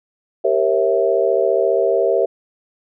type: chord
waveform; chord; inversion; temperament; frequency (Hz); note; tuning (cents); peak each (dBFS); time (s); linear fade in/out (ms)
sine; G diminished seventh; none; equal with one note detuned; 392 / 466.2 / 541.4 / 659.3; G4 / Bb4 / Db5 / Fb5; 0 / 0 / -41 / 0; -19; 0.44-2.26; 10
effects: none

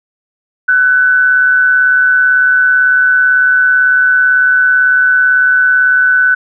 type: tone with amplitude modulation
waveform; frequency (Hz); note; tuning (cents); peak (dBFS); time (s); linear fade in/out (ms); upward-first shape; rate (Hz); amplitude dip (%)
sine; 1500; F#6; +23; -4; 0.68-6.35; 10; sine; 138; 45
effects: none

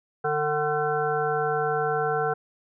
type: harmonic tone with a mistuned harmonic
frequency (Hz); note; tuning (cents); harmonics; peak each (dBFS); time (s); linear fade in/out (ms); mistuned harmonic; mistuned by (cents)
150; D3; +37; 1 / 3 / 5 / 7 / 9 / 10; -34 / -26 / -27 / -36 / -31 / -33; 0.24-2.34; 10; 10; +25
effects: none

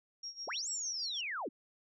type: tone with tremolo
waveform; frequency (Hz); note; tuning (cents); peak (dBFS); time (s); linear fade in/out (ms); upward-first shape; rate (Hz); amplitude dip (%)
sine; 5588; F8; 0; -39; 0.23-1.21; 5; sine; 6.5; 85
type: linear two-way sweep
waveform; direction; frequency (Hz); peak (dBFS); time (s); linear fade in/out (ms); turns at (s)
sine; up then down; 186.2 to 7930 to 186.2; -36; 0.47-1.49; 10; 0.69
effects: none

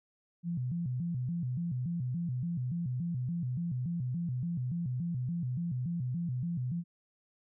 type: tone with vibrato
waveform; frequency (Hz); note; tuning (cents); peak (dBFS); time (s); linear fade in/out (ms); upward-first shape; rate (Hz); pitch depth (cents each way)
sine; 146.83; D3; 0; -31; 0.43-6.84; 50; square; 3.5; 270
effects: none

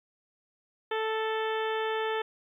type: harmonic tone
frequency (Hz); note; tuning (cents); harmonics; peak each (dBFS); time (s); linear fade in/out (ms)
440; A4; 0; 1 / 2 / 3 / 4 / 5 / 6 / 7 / 8; -30 / -34 / -38 / -37 / -44 / -45 / -43 / -45; 0.91-2.22; 5
effects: 11-bit

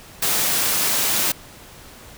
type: high-pass noise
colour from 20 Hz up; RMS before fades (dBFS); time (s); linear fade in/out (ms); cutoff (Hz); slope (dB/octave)
white; -20; 0.22-1.32; 5; 110; 96
effects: pink hiss -43 dBFS RMS until 2.17 s

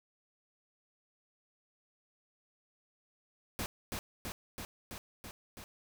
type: noise with echo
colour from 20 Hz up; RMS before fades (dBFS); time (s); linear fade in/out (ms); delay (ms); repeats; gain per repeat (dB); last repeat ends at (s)
pink; -37; 3.59-3.66; 0; 330; 6; -2; 5.64
effects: none

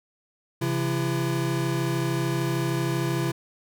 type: tone cluster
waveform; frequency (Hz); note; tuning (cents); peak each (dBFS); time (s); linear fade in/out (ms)
square; 134.2 / 167.4 / 337.3; C3 / E3 / E4; +44 / +27 / +40; -27 / -32 / -29; 0.61-3.32; 10
effects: none

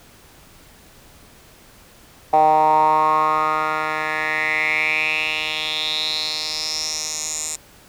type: tone with band-pass filter sweep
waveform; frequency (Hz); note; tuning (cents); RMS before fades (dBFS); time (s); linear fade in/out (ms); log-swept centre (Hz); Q
10% pulse; 155.1; D#3; -5; -20; 2.33-7.56; 5; 760 to 7600; 5.9
effects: pink hiss -48 dBFS RMS until 7.88 s

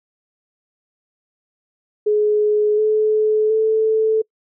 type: tone with pitch steps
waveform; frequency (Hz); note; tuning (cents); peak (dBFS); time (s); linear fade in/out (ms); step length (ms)
sine; 421.5 / 430.1 / 438.9; G#4 / A4 / A4; +26 / -39 / -4; -13; 2.06-4.22; 10; 720
effects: noise-tail reverb RT60 0.1 s tail -26 dB re dry

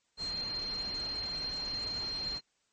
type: tone in noise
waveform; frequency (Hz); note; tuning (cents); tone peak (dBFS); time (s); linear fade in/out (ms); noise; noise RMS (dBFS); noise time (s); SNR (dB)
sine; 4186; C8; 0; -34; 0.17-2.41; 50; pink; -45; 0.17-2.41; +8
effects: white hiss -75 dBFS RMS until 2.72 s + MP3 32 kbps

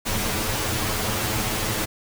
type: noise with comb filter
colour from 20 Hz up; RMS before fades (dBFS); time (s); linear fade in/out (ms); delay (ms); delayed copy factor
pink; -25; 0.05-1.86; 20; 9.3; +1
effects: none

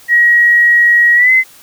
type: tone with pitch glide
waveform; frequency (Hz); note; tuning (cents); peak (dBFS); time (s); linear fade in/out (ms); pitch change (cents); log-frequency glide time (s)
sine; 1901 to 2049; A#6 to C7; +33 to -37; -5; 0.08-1.44; 50; +130; 1.15-1.32
effects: white hiss -41 dBFS RMS until 1.62 s

